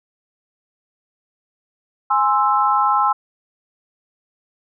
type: chord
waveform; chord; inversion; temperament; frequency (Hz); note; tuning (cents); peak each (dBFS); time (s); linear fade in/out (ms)
sine; Ab augmented; none; equal; 830.6 / 1046.5 / 1318.5; Ab5 / C6 / E6; 0 / 0 / 0; -18; 2.1-3.13; 10
effects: none